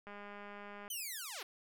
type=click train; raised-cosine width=0.5 ms; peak=-35 dBFS; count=166; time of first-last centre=0.07-0.879 s; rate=204 Hz
type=linear sweep; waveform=5% pulse; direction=down; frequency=3121 to 329.6 Hz; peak=-31 dBFS; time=0.9-1.43 s; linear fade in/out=5 ms
effects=none